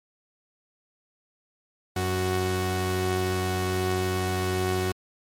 sawtooth tone pair together, 92.82 / 370 Hz, F#2 / F#4, +6 / 0 cents, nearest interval 2 octaves, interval 2394 cents, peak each -23 dBFS, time 1.96-4.92 s, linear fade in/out 5 ms, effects MP3 64 kbps

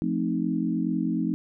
sine chord, F dominant seventh, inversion none, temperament equal with one note detuned, 174.61 / 219.2 / 261.6 / 311.1 Hz, F3 / A3 / C4 / Eb4, 0 / -6 / 0 / 0 cents, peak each -29 dBFS, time 0.02-1.34 s, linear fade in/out 0 ms, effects none

